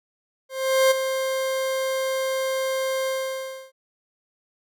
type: tone with ADSR envelope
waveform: 40% pulse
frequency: 528 Hz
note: C5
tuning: 16 cents sharp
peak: -13 dBFS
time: 0.49-3.72 s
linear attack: 420 ms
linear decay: 15 ms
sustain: -9 dB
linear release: 650 ms
effects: none